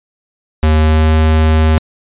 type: tone with pitch glide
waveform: square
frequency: 77.78 to 78.68 Hz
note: D#2 to D#2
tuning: 0 to +20 cents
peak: -8 dBFS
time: 0.63-1.78 s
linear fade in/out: 0 ms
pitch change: +20 cents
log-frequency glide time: 0.76-1.13 s
effects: resampled to 8000 Hz